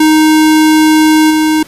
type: tone with level steps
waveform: square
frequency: 311.1 Hz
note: D#4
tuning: in tune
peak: -5 / -8 dBFS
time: 0-1.63 s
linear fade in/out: 5 ms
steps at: 1.3 s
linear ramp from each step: 10 ms
effects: pink hiss -37 dBFS RMS until 1.67 s + resampled to 32000 Hz